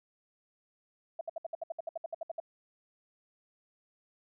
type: tone bursts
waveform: sine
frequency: 659.3 Hz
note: E5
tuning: in tune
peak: -33 dBFS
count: 15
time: 1.19-2.401 s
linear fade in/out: 5 ms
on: 21 ms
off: 64 ms
effects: none